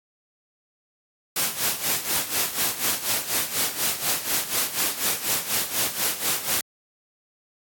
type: noise with tremolo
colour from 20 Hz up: white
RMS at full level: -22 dBFS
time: 1.36-6.61 s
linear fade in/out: 2 ms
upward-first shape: sine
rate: 4.1 Hz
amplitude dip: 75%
effects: high-pass 100 Hz 12 dB/octave + AAC 64 kbps